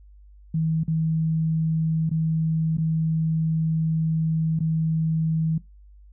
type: tone with dropouts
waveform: sine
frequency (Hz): 160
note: D#3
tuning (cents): +49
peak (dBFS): -20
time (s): 0.54-5.58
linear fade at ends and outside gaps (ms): 5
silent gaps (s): 0.835-0.879 / 2.094-2.112 / 2.771-2.782 / 4.591-4.604
effects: noise-tail reverb RT60 0.2 s tail -19 dB re dry + added 50 Hz sine -46 dBFS peak until 6.12 s